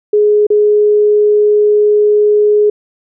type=tone with dropouts; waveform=sine; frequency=418.6 Hz; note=G#4; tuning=14 cents sharp; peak=-6 dBFS; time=0.13-2.7 s; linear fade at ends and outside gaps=5 ms; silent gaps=0.468-0.502 s; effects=none